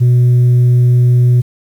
sine tone, 123 Hz, B2, 7 cents flat, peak -3 dBFS, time 0-1.42 s, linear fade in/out 20 ms, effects tanh soft clip ceiling -5 dBFS + 7-bit

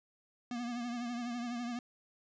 square tone with vibrato, 240 Hz, B3, 49 cents flat, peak -37 dBFS, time 0.51-1.79 s, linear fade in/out 2 ms, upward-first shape triangle, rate 12 Hz, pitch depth 61 cents each way, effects resampled to 16000 Hz

